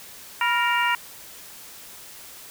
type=harmonic tone with a mistuned harmonic; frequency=466.2 Hz; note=A#4; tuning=in tune; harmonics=2 / 3 / 4 / 5 / 6; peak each=-23 / -26 / -26 / -28 / -28 dBFS; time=0.41-0.95 s; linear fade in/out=2 ms; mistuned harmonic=2; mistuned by=+71 cents; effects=white hiss -43 dBFS RMS until 2.5 s